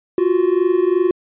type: tone pair together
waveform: triangle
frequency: 349.2 / 372 Hz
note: F4 / F#4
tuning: 0 / +9 cents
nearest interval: minor second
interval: 109 cents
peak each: -14 dBFS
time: 0.18-1.11 s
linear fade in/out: 2 ms
effects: resampled to 8000 Hz